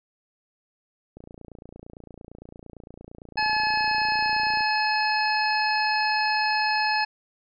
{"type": "click train", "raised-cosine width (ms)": 2, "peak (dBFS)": -29, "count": 100, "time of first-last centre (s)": [1.17, 4.607], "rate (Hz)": 28.8}
{"type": "harmonic tone", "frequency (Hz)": 856, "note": "A5", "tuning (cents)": -48, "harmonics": [1, 2, 3, 5, 6], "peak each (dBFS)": [-24, -27, -29, -31, -32], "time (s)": [3.37, 7.05], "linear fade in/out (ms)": 10}
{"effects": []}